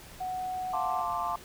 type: tone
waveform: sine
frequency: 740 Hz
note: F#5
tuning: in tune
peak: -31 dBFS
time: 0.2-1.02 s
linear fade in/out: 10 ms
type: chord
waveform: sine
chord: D minor seventh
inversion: first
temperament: equal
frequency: 698.5 / 880 / 1046.5 / 1174.7 Hz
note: F5 / A5 / C6 / D6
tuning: 0 / 0 / 0 / 0 cents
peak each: -34 dBFS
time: 0.73-1.36 s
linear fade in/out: 5 ms
effects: tanh soft clip ceiling -18 dBFS + pink hiss -49 dBFS RMS until 1.44 s